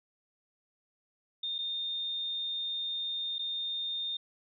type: tone with dropouts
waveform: sine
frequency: 3643 Hz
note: A#7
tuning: 41 cents flat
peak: -32 dBFS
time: 1.43-4.17 s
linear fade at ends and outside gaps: 5 ms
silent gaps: 1.583-1.587 / 3.384-3.391 s
effects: none